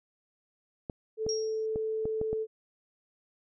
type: clicks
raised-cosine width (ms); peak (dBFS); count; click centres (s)
2; -22; 6; 0.898 / 1.265 / 1.759 / 2.055 / 2.214 / 2.33
type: tone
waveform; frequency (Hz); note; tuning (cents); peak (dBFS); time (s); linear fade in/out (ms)
sine; 439; A4; -4; -29; 1.17-2.47; 50
type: tone with exponential decay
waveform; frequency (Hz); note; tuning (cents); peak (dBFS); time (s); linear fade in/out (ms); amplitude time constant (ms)
sine; 5600; F8; +4; -29; 1.29-1.66; 1; 80
effects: none